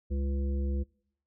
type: harmonic tone with a mistuned harmonic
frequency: 68.5 Hz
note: C#2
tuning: 20 cents flat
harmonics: 1 / 3 / 5 / 7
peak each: -28 / -38 / -42 / -45 dBFS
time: 0.1-0.84 s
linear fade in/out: 20 ms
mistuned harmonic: 7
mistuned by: +59 cents
effects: noise-tail reverb RT60 0.7 s tail -25 dB re dry